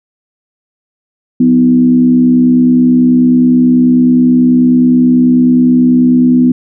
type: tone with frequency modulation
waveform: sine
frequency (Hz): 250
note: B3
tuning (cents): +21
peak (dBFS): -4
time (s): 1.4-6.52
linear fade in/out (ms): 5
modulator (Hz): 69.3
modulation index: 0.57
effects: none